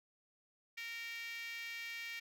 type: tone with high-pass filter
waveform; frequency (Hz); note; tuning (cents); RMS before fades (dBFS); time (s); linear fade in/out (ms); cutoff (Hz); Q
5% pulse; 462.8; A#4; -13; -45; 0.77-2.2; 10; 2100; 9
effects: none